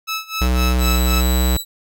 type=tone with tremolo; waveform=15% pulse; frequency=1303 Hz; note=E6; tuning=20 cents flat; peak=-14 dBFS; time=0.07-1.22 s; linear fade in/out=20 ms; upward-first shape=sine; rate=3.9 Hz; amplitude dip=90%
type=tone with pitch glide; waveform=square; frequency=62.4 to 63.34 Hz; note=B1 to B1; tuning=+19 to +44 cents; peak=-15 dBFS; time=0.41-1.57 s; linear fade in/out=5 ms; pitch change=+25 cents; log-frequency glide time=0.67-1.41 s
type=tone; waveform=15% pulse; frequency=3940 Hz; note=B7; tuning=5 cents flat; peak=-17 dBFS; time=0.78-1.65 s; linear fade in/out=50 ms
effects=none